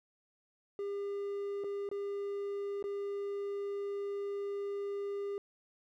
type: tone with dropouts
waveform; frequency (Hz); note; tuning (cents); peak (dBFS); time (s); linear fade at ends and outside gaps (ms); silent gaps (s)
triangle; 402.1; G4; +44; -33; 0.79-5.38; 1; 1.638-1.643 / 1.89-1.914 / 2.826-2.84
effects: none